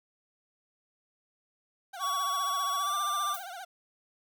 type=tone with vibrato; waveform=30% pulse; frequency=740 Hz; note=F#5; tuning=in tune; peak=-37 dBFS; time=1.93-3.65 s; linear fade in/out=10 ms; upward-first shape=triangle; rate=15 Hz; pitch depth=160 cents each way
type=tone with pitch glide; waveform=square; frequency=1127 to 1183 Hz; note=C#6 to D6; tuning=+28 to +12 cents; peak=-29 dBFS; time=1.99-3.37 s; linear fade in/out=50 ms; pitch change=+84 cents; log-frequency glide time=2.76-2.95 s
type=noise with exponential decay; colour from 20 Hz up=violet; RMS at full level=-37 dBFS; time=3.34-3.57 s; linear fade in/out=2 ms; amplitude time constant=50 ms
effects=none